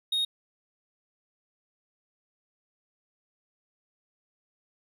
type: tone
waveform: triangle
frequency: 3729 Hz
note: A#7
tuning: in tune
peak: -23 dBFS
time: 0.12-0.25 s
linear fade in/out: 5 ms
effects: none